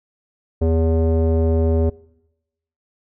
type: tone with low-pass filter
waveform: square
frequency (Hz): 81.2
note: E2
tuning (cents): -26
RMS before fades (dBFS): -17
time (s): 0.61-1.9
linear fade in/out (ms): 10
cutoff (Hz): 490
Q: 3.1
effects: noise-tail reverb RT60 0.9 s tail -23 dB re dry